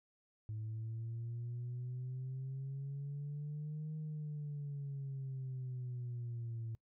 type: exponential two-way sweep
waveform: sine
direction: up then down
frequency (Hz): 107.8 to 155.56 to 112.8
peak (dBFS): -38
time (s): 0.49-6.75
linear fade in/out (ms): 0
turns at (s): 3.96
effects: noise-tail reverb RT60 0.1 s tail -25 dB re dry + tanh soft clip ceiling -37 dBFS